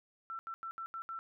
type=tone bursts at uneven times; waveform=sine; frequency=1340 Hz; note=E6; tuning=28 cents sharp; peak=-39 dBFS; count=6; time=0.3-0.39 / 0.47-0.54 / 0.63-0.71 / 0.78-0.86 / 0.94-1.02 / 1.09-1.19 s; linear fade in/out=0 ms; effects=none